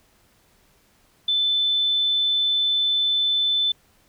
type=tone; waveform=sine; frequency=3520 Hz; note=A7; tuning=in tune; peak=-18 dBFS; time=1.28-3.72 s; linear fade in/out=5 ms; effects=pink hiss -60 dBFS RMS until 4.08 s